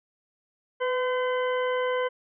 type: harmonic tone with a mistuned harmonic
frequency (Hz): 510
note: C5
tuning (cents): -44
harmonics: 1 / 2 / 3 / 4 / 6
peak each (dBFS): -25 / -31 / -35 / -37 / -41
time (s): 0.8-2.09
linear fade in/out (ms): 20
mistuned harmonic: 1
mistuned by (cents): -28
effects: none